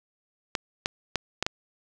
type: clicks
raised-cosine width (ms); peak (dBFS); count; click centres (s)
0.2; -8; 5; 0.552 / 0.859 / 1.157 / 1.426 / 1.465
effects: none